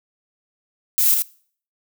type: noise with echo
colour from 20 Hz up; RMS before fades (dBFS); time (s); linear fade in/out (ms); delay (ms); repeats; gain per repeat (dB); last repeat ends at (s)
violet; -17; 0.98-1.14; 0; 81; 1; -3; 1.221
effects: noise-tail reverb RT60 0.5 s tail -22 dB re dry